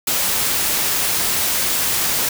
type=noise; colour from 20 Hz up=white; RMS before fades=-19 dBFS; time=0.07-2.29 s; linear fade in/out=5 ms; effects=none